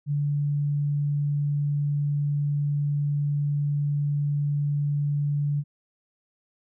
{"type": "tone", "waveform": "sine", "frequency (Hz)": 145, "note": "D3", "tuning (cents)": -22, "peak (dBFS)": -22, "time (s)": [0.06, 5.64], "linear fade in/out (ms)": 50, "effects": []}